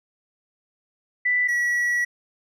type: tone pair in turn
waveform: sine / triangle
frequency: 1981 / 1933.5 Hz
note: B6 / B6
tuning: +5 / -37 cents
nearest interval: unison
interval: 42 cents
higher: first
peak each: -18 dBFS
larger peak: neither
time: 1.25-1.48 / 1.48-2.05 s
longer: second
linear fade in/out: 10 ms
effects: none